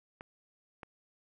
clicks, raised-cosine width 0.5 ms, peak -29 dBFS, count 2, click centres 0.209 / 0.832 s, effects none

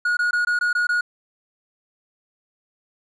triangle tone bursts, 1447 Hz, F#6, 39 cents flat, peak -16 dBFS, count 7, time 0.05-1.01 s, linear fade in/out 5 ms, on 120 ms, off 20 ms, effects resampled to 24000 Hz

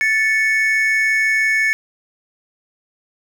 triangle tone pair together, 1757.2 / 2217 Hz, A6 / C#7, -3 / 0 cents, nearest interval major third, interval 403 cents, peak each -15 dBFS, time 0.01-1.73 s, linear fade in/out 0 ms, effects none

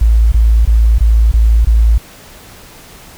sine tone bursts, 55.7 Hz, A1, 22 cents sharp, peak -5 dBFS, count 6, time 0.01-1.98 s, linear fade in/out 5 ms, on 310 ms, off 22 ms, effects pink hiss -37 dBFS RMS until 3.17 s

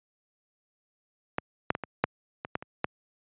clicks, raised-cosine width 0.5 ms, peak -11 / -8 / -17 / -18 / -6 / -19 / -13 / -24 / -10 dBFS, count 9, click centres 1.384 / 1.704 / 1.751 / 1.837 / 2.04 / 2.449 / 2.554 / 2.625 / 2.844 s, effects high-pass 100 Hz 12 dB/octave + resampled to 8000 Hz

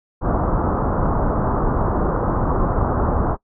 pink low-pass noise, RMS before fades -19 dBFS, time 0.21-3.37 s, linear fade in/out 50 ms, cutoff 1300 Hz, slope 48 dB/octave, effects noise-tail reverb RT60 0.1 s tail -21 dB re dry

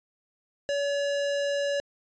square tone, 568 Hz, C#5, 42 cents sharp, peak -26 dBFS, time 0.69-1.8 s, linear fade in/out 0 ms, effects resampled to 16000 Hz

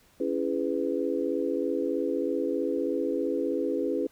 sine chord, C# minor seventh, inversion none, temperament just, 277.2 / 332.6 / 415.8 / 498.9 Hz, C#4 / E4 / G#4 / B4, 0 / +16 / +2 / +17 cents, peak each -31 dBFS, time 0.2-4.07 s, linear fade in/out 5 ms, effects pink hiss -61 dBFS RMS until 4.11 s

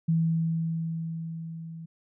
sine tone with level ramp, 163.7 Hz, E3, 12 cents flat, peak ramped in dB -20 to -38 dBFS, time 0.08-1.86 s, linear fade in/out 10 ms, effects none

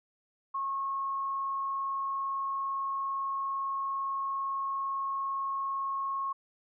sine tone with frequency modulation, 1090 Hz, C#6, 29 cents flat, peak -30 dBFS, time 0.54-6.33 s, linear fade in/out 10 ms, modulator 37.7 Hz, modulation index 0.28, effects none

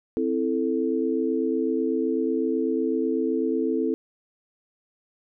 sine chord, A minor, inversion first, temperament equal, 261.6 / 329.6 / 440 Hz, C4 / E4 / A4, 0 / 0 / 0 cents, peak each -26 dBFS, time 0.17-3.94 s, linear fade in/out 0 ms, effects none

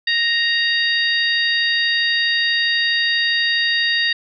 harmonic tone, 932.3 Hz, A#5, in tune, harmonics 2 / 3 / 4 / 5, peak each -18 / -24 / -21 / -24 dBFS, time 0.07-4.13 s, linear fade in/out 5 ms, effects none

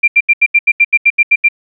sine tone bursts, 2372 Hz, D7, 17 cents sharp, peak -4 dBFS, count 12, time 0.03-1.487 s, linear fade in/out 10 ms, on 49 ms, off 79 ms, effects none

